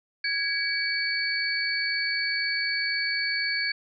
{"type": "tone cluster", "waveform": "sine", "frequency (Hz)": [1658, 2276, 4476], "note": ["G#6", "C#7", "C#8"], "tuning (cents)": [-3, 45, 16], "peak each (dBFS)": -29, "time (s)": [0.24, 3.72], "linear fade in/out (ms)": 5, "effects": []}